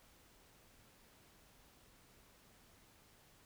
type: silence
effects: pink hiss -66 dBFS RMS until 3.45 s